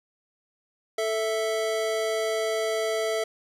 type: tone pair together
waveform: square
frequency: 440 / 659.3 Hz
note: A4 / E5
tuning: 0 / 0 cents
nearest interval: perfect fifth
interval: 700 cents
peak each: -28 dBFS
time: 0.98-3.24 s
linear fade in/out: 5 ms
effects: low-pass 11000 Hz 12 dB/octave + 9-bit